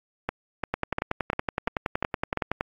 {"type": "two click trains", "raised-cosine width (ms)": 0.5, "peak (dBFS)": [-11, -10], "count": [7, 21], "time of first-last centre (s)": [[0.29, 2.373], [0.74, 2.609]], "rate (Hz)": [2.88, 10.7], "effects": ["AAC 64 kbps"]}